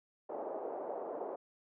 pink band-pass noise, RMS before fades -41 dBFS, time 0.29-1.36 s, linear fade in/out 10 ms, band 410 to 760 Hz, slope 24 dB/octave, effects none

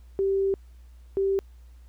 sine tone pair in turn, 390 / 390 Hz, G4 / G4, -9 / -9 cents, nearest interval unison, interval 0 cents, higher neither, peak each -21 dBFS, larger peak neither, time 0.19-0.54 / 1.17-1.39 s, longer first, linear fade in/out 0 ms, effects added 60 Hz sine -46 dBFS peak until 1.88 s + pink hiss -66 dBFS RMS until 1.88 s

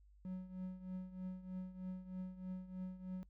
triangle tone with tremolo, 185 Hz, F#3, in tune, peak -38 dBFS, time 0.25-3.23 s, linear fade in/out 0 ms, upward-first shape triangle, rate 3.2 Hz, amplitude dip 80%, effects noise-tail reverb RT60 0.1 s tail -24 dB re dry + added 50 Hz sine -62 dBFS peak until 3.29 s

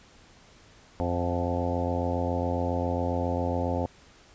harmonic tone with a mistuned harmonic, 87.31 Hz, F2, in tune, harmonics 1 / 2 / 3 / 4 / 5 / 6 / 7 / 8 / 9 / 10, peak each -30 / -37 / -32 / -38 / -38 / -32 / -37 / -36 / -40 / -37 dBFS, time 1-3.86 s, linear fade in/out 0 ms, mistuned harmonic 8, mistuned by +26 cents, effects pink hiss -55 dBFS RMS until 4.34 s + resampled to 16000 Hz

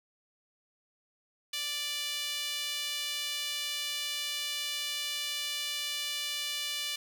sawtooth tone with high-pass filter, 587.3 Hz, D5, in tune, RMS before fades -35 dBFS, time 1.53-6.96 s, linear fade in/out 5 ms, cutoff 3100 Hz, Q 2.1, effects none

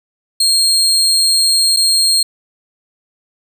30% pulse tone with dropouts, 4233 Hz, C8, 19 cents sharp, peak -7 dBFS, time 0.4-2.23 s, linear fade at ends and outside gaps 5 ms, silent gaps 1.764-1.769 s, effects none

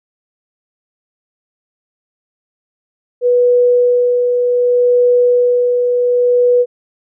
sine tone with tremolo, 490 Hz, B4, 14 cents flat, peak -7 dBFS, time 3.21-6.66 s, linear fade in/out 50 ms, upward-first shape sine, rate 0.66 Hz, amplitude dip 35%, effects none

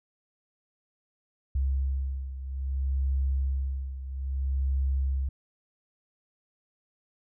sine beating tone pair, 67 / 67.61 Hz, C2 / C#2, +42 / -43 cents, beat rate 0.61 Hz, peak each -27 / -32 dBFS, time 1.55-5.29 s, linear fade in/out 5 ms, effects none

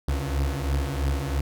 35% pulse beating tone pair, 68 / 71 Hz, C#2 / C#2, -33 / +42 cents, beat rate 3 Hz, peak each -25 dBFS, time 0.08-1.41 s, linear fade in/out 5 ms, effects none

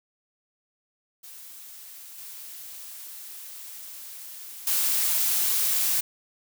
blue noise with level steps, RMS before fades -44 / -41 / -24 dBFS, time 1.23-6.01 s, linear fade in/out 10 ms, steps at 2.18 / 4.67 s, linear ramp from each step 2 ms, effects none

